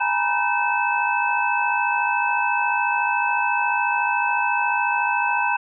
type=tone cluster; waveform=sine; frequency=825 / 924 / 978 / 1535 / 2612 Hz; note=G#5 / A#5 / B5 / G6 / E7; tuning=-12 / -16 / -17 / -37 / -17 cents; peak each=-25 dBFS; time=0-5.57 s; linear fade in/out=10 ms; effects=none